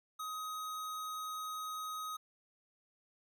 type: tone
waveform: square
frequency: 1259 Hz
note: D#6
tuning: 20 cents sharp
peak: -40 dBFS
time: 0.19-2.17 s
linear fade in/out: 10 ms
effects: none